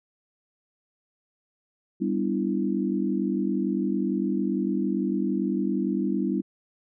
sine chord, E minor seventh, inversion first, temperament equal with one note detuned, 196 / 246.9 / 293.7 / 333.7 Hz, G3 / B3 / D4 / E4, 0 / 0 / 0 / +21 cents, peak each -27 / -30 / -29 / -29 dBFS, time 2-6.42 s, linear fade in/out 20 ms, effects none

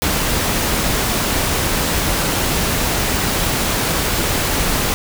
pink noise, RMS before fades -18 dBFS, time 0.02-4.94 s, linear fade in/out 0 ms, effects none

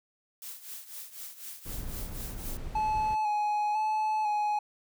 blue noise with tremolo, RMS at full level -40 dBFS, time 0.42-2.57 s, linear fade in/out 0 ms, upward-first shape triangle, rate 4 Hz, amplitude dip 80%
brown noise, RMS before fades -38 dBFS, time 1.65-3.16 s, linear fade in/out 20 ms
triangle tone with vibrato, 850 Hz, G#5, 40 cents sharp, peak -24 dBFS, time 2.75-4.59 s, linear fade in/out 5 ms, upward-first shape square, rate 1 Hz, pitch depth 24 cents each way
effects none

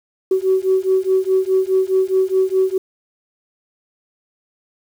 sine beating tone pair, 375.8 / 380.6 Hz, F#4 / F#4, +27 / +49 cents, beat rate 4.8 Hz, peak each -16 dBFS, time 0.31-2.78 s, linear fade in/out 5 ms, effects tanh soft clip ceiling -6 dBFS + 7-bit

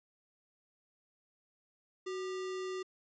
sine tone with sample-and-hold, 372.6 Hz, F#4, 12 cents sharp, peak -36 dBFS, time 2.06-2.83 s, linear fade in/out 10 ms, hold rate 1575 Hz, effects resampled to 16000 Hz

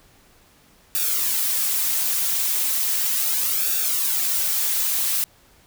blue noise with flanger, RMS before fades -22 dBFS, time 0.95-5.24 s, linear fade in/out 0 ms, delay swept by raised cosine 0.96 to 4.76 ms, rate 0.36 Hz, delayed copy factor -0.65, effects pink hiss -55 dBFS RMS until 5.66 s

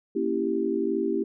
sine chord, A# diminished seventh, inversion none, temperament equal, 233.1 / 277.2 / 329.6 / 392 Hz, A#3 / C#4 / E4 / G4, 0 / 0 / 0 / 0 cents, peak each -31 / -31 / -28 / -27 dBFS, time 0.15-1.24 s, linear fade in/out 10 ms, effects none

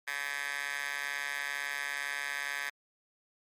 10% pulse tone with high-pass filter, 142.1 Hz, C#3, 43 cents sharp, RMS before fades -36 dBFS, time 0.07-2.7 s, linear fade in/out 10 ms, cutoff 1600 Hz, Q 5.9, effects MP3 64 kbps

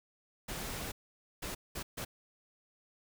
pink noise bursts at uneven times, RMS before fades -40 dBFS, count 4, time 0.48-0.92 / 1.42-1.55 / 1.75-1.83 / 1.97-2.05 s, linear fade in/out 10 ms, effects none

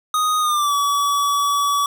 square tone with pitch glide, 1244.5 to 1141.2 Hz, D#6 to C#6, 0 to +50 cents, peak -17 dBFS, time 0.14-1.86 s, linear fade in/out 2 ms, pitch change -150 cents, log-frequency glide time 0.4-0.74 s, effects none

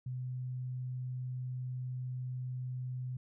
sine tone, 126.8 Hz, B2, 46 cents sharp, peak -36 dBFS, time 0.06-3.17 s, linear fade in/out 5 ms, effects none

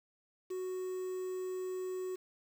triangle tone with quantisation, 370 Hz, F#4, in tune, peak -34 dBFS, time 0.5-2.16 s, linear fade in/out 10 ms, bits 9, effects none

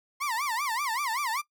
30% pulse tone with vibrato, 1023 Hz, C6, 39 cents flat, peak -25 dBFS, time 0.2-1.42 s, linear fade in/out 20 ms, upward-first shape sine, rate 5.2 Hz, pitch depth 260 cents each way, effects noise-tail reverb RT60 0.1 s tail -20 dB re dry

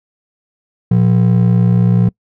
triangle ring-modulated tone, 147.4 Hz, D3, 7 cents sharp, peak -3 dBFS, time 0.91-2.09 s, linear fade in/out 5 ms, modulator 30.3 Hz, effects noise-tail reverb RT60 0.1 s tail -26 dB re dry

